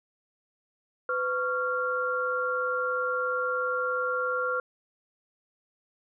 sine tone cluster, 503 / 1117 / 1386 Hz, B4 / C#6 / F6, +32 / +13 / -14 cents, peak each -30 / -35 / -28 dBFS, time 1.09-4.6 s, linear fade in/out 2 ms, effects none

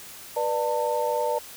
sine tone cluster, 490.1 / 594 / 898 Hz, B4 / D5 / A5, -13 / +20 / +35 cents, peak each -27 dBFS, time 0.36-1.39 s, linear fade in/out 10 ms, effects white hiss -43 dBFS RMS until 1.56 s

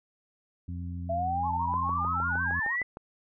harmonic tone, 87.4 Hz, F2, 2 cents sharp, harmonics 1 / 2 / 3, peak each -34 / -40 / -44 dBFS, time 0.68-2.6 s, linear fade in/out 5 ms
sine exponential sweep, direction up, 661 to 2020 Hz, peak -27 dBFS, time 1.09-2.83 s, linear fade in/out 10 ms
sine tone with vibrato, 945 Hz, A#5, 23 cents sharp, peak -36 dBFS, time 1.43-2.76 s, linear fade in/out 5 ms, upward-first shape sine, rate 6.3 Hz, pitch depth 280 cents each way
click train, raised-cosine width 1 ms, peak -26 dBFS, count 9, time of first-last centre 1.74-2.971 s, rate 6.5 Hz
effects none

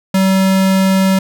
square tone, 191 Hz, G3, 45 cents flat, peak -10 dBFS, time 0.14-1.19 s, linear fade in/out 5 ms, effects none

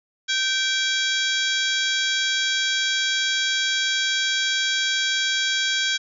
harmonic tone with a mistuned harmonic, 777 Hz, G5, 16 cents flat, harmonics 2 / 3 / 4 / 5 / 6 / 7 / 8 / 9, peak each -25 / -30 / -25 / -28 / -32 / -33 / -33 / -35 dBFS, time 0.28-5.98 s, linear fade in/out 20 ms, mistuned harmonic 4, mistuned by +91 cents, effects none

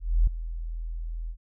sine tone with ADSR envelope, 41.2 Hz, E1, in tune, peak -15 dBFS, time 0-1.37 s, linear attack 270 ms, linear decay 5 ms, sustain -15 dB, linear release 75 ms, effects none

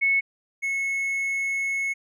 sine / triangle tone pair in turn, 2200 / 2190 Hz, C#7 / C#7, -14 / -22 cents, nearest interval unison, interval 8 cents, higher first, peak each -18 / -22 dBFS, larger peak first, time 0.01-0.21 / 0.62-1.94 s, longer second, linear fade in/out 20 ms, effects none

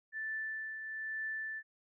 sine tone with tremolo, 1760 Hz, A6, in tune, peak -35 dBFS, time 0.12-1.63 s, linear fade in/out 50 ms, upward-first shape triangle, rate 1.1 Hz, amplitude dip 50%, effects none

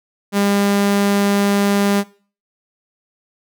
sawtooth tone, 201.2 Hz, G3, 45 cents sharp, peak -10 dBFS, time 0.32-2.04 s, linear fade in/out 50 ms, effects noise-tail reverb RT60 0.4 s tail -19 dB re dry

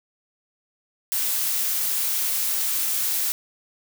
blue noise, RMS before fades -24 dBFS, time 1.12-3.32 s, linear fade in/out 0 ms, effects none

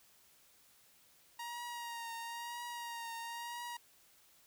sawtooth tone with vibrato, 940 Hz, A#5, 14 cents sharp, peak -38 dBFS, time 1.39-3.77 s, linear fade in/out 5 ms, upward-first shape triangle, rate 1 Hz, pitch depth 37 cents each way, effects white hiss -66 dBFS RMS until 4.46 s

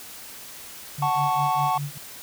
sine tone with tremolo, 144 Hz, D3, 34 cents flat, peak -26 dBFS, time 0.98-1.98 s, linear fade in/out 5 ms, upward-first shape sine, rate 5 Hz, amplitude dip 100%
triangle chord, F# minor, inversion none, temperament equal, 740 / 880 / 1108.7 Hz, F#5 / A5 / C#6, 0 / 0 / 0 cents, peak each -23 dBFS, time 1.02-1.78 s, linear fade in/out 5 ms
effects white hiss -41 dBFS RMS until 2.22 s

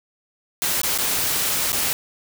white noise with dropouts, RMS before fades -22 dBFS, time 0.62-1.93 s, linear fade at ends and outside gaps 0 ms, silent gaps 0.816-0.833 / 0.977-0.986 / 1.72-1.729 s, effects none

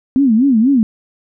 sine tone with vibrato, 246.8 Hz, B3, 1 cent flat, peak -8 dBFS, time 0.16-0.83 s, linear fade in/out 0 ms, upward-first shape sine, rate 4.1 Hz, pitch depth 240 cents each way, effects none

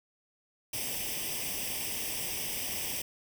white noise with comb filter, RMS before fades -35 dBFS, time 0.73-3.02 s, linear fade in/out 5 ms, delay 0.36 ms, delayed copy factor +0.8, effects none

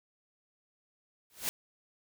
white noise with exponential growth, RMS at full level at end -29 dBFS, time 1.3-1.49 s, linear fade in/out 0 ms, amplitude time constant 40 ms, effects none

